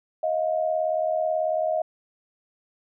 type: tone pair together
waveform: sine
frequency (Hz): 631 / 709.3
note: D#5 / F5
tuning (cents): +24 / +27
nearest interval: major second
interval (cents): 203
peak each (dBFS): -23 / -27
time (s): 0.23-1.82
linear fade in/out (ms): 5
effects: none